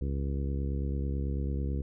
harmonic tone, 69.1 Hz, C#2, 5 cents flat, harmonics 1 / 2 / 3 / 4 / 5 / 6 / 7, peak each -30 / -36 / -40 / -42 / -44 / -46 / -47 dBFS, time 0.01-1.82 s, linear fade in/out 5 ms, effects none

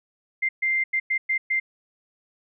sine tone bursts at uneven times, 2093 Hz, C7, in tune, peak -20 dBFS, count 6, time 0.42-0.49 / 0.62-0.84 / 0.93-1 / 1.1-1.18 / 1.29-1.38 / 1.5-1.6 s, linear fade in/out 10 ms, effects none

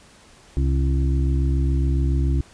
harmonic tone, 67.1 Hz, C2, 44 cents sharp, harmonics 1 / 2 / 4 / 5, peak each -18 / -24 / -30 / -32 dBFS, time 0.57-2.41 s, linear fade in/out 0 ms, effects pink hiss -50 dBFS RMS until 2.53 s + resampled to 22050 Hz

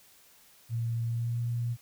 sine tone with pitch glide, 116 to 118.78 Hz, A#2 to A#2, -8 to +33 cents, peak -28 dBFS, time 0.69-1.77 s, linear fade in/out 50 ms, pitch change +41 cents, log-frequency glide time 1.05-1.41 s, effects white hiss -59 dBFS RMS until 1.81 s

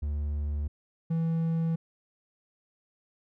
triangle tone pair in turn, 73.42 / 164.06 Hz, D2 / E3, 0 / -8 cents, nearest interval octave + major second, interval 1392 cents, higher second, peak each -26 / -23 dBFS, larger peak second, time 0.02-0.68 / 1.1-1.76 s, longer neither, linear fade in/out 10 ms, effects none

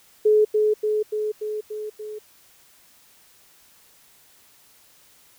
sine tone with echo, 426.4 Hz, G#4, 46 cents sharp, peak -13 dBFS, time 0.25-0.45 s, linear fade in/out 10 ms, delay 290 ms, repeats 6, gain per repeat -3 dB, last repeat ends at 2.19 s, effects white hiss -55 dBFS RMS until 5.38 s

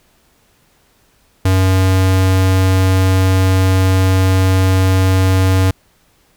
square tone, 94.2 Hz, F#2, 32 cents sharp, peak -10 dBFS, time 1.45-5.71 s, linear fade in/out 5 ms, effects pink hiss -55 dBFS RMS until 6.36 s

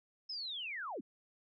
sine linear sweep, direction down, 5274 to 180.8 Hz, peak -39 dBFS, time 0.29-1.01 s, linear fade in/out 10 ms, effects none

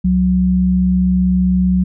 sine tone pair together, 68 / 183.33 Hz, C#2 / F#3, -33 / -16 cents, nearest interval octave + perfect fourth, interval 1717 cents, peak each -19 / -11 dBFS, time 0.04-1.84 s, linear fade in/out 10 ms, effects none

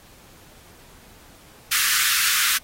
pink high-pass noise, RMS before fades -21 dBFS, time 1.71-2.58 s, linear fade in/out 10 ms, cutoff 1300 Hz, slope 48 dB/octave, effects pink hiss -50 dBFS RMS until 2.63 s + AAC 48 kbps

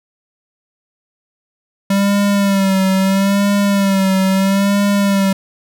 square tone with vibrato, 196 Hz, G3, in tune, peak -12 dBFS, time 1.9-5.33 s, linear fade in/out 5 ms, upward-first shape sine, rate 0.76 Hz, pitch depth 52 cents each way, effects none

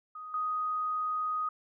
sine tone with level steps, 1248 Hz, D#6, 5 cents sharp, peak -40 / -29 dBFS, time 0.15-1.49 s, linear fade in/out 5 ms, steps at 0.34 s, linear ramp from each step 2 ms, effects none

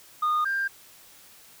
sine tone pair in turn, 1226 / 1590.7 Hz, D#6 / G6, -26 / +25 cents, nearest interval perfect fourth, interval 451 cents, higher second, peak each -19 / -23 dBFS, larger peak first, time 0.22-0.45 / 0.45-0.68 s, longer neither, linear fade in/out 10 ms, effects tanh soft clip ceiling -20 dBFS + white hiss -52 dBFS RMS until 1.6 s

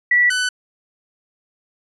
sine / sawtooth tone pair in turn, 1952 / 1500.3 Hz, B6 / F#6, -21 / +24 cents, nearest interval perfect fourth, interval 455 cents, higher first, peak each -11 / -14 dBFS, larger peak first, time 0.11-0.3 / 0.3-0.49 s, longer neither, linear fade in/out 5 ms, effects resampled to 24000 Hz

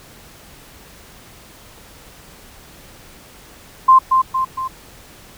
sine tone with echo, 1046.5 Hz, C6, in tune, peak -5 dBFS, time 3.88-3.99 s, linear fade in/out 10 ms, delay 230 ms, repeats 3, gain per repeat -5 dB, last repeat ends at 4.68 s, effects pink hiss -43 dBFS RMS until 5.37 s

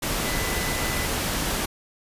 sine tone in noise, 2000 Hz, B6, 21 cents sharp, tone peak -33 dBFS, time 0.25-1.06 s, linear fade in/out 10 ms, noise pink, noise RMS -26 dBFS, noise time 0.02-1.66 s, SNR -10 dB, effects resampled to 32000 Hz

